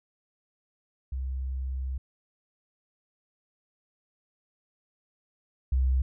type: tone pair in turn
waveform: sine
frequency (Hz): 65.41 / 64.77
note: C2 / C2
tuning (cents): 0 / -17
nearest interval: unison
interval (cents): 17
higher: first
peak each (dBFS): -29 / -21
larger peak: second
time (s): 1.12-1.98 / 5.72-6.02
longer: first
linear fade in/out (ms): 5
effects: none